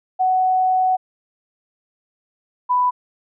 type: tone pair in turn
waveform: sine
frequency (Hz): 745 / 992.4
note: F#5 / B5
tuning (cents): +12 / +8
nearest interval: perfect fourth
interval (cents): 496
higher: second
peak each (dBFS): -14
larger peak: neither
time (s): 0.19-0.97 / 2.69-2.91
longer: first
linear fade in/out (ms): 20
effects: none